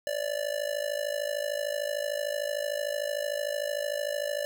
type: tone with amplitude modulation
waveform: square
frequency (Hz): 583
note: D5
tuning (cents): -13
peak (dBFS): -26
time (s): 0.07-4.45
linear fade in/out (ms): 0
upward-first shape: sine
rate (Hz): 53.3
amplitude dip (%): 85
effects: none